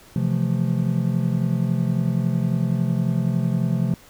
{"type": "chord", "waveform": "triangle", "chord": "F major seventh", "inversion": "second", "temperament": "just", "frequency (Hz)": [130.96, 163.7, 174.61, 218.3], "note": ["C3", "E3", "F3", "A3"], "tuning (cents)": [2, -12, 0, -13], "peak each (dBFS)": [-21, -25, -21, -25], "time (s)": [0.16, 3.94], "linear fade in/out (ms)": 2, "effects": ["pink hiss -49 dBFS RMS until 4.09 s"]}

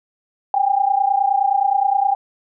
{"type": "tone pair together", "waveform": "sine", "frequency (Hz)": [780.4, 810], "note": ["G5", "G#5"], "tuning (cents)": [-8, -43], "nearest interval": "minor second", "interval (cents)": 65, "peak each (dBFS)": -17, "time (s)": [0.54, 2.15], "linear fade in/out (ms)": 2, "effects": []}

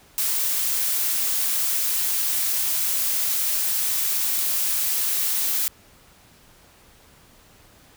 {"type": "noise", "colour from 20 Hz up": "blue", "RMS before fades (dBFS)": -23, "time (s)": [0.18, 5.68], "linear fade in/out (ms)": 0, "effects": ["pink hiss -53 dBFS RMS until 7.96 s"]}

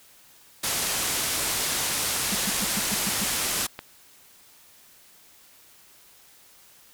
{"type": "low-pass noise", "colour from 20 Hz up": "white", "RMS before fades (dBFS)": -27, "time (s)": [0.63, 3.67], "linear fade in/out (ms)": 10, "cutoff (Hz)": 12000, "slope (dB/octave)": 24}
{"type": "tone bursts", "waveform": "sine", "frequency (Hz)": 200.2, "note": "G3", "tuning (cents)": 37, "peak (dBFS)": -26, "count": 7, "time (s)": [2.32, 3.243], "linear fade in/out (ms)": 5, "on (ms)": 29, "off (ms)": 120}
{"type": "click", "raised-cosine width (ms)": 0.3, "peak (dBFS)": -18, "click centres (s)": 3.791}
{"effects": ["white hiss -54 dBFS RMS until 6.93 s"]}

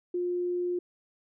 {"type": "tone", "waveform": "sine", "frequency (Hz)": 354.9, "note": "F4", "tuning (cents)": 28, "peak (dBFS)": -27, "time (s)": [0.14, 0.79], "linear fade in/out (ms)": 5, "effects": []}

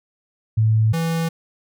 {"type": "tone pair in turn", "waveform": ["sine", "square"], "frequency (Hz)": [110, 164.81], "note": ["A2", "E3"], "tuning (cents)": [0, 0], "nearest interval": "perfect fifth", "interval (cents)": 700, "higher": "second", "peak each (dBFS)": [-13, -20], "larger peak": "first", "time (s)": [[0.57, 0.93], [0.93, 1.29]], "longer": "neither", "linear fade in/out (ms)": 10, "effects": []}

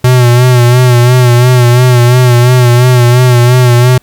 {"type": "tone with vibrato", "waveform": "square", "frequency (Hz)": 123.47, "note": "B2", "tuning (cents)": 0, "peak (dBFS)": -3, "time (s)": [0.04, 3.98], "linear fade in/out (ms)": 5, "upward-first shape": "sine", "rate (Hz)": 2.9, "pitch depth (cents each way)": 50, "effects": ["pink hiss -48 dBFS RMS until 4.02 s"]}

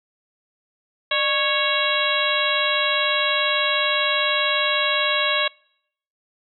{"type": "harmonic tone with a mistuned harmonic", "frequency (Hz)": 553, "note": "C#5", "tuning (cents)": -4, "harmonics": [1, 2, 3, 4, 5, 6, 7], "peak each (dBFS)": [-26, -26, -26, -26, -26, -26, -26], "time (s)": [1.11, 5.48], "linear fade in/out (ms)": 5, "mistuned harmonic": 1, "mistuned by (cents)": 140, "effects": ["noise-tail reverb RT60 0.7 s tail -26 dB re dry"]}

